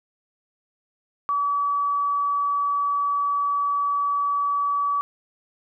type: tone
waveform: sine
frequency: 1144 Hz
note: D6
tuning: 46 cents flat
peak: -20 dBFS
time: 1.29-5.01 s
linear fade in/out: 0 ms
effects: none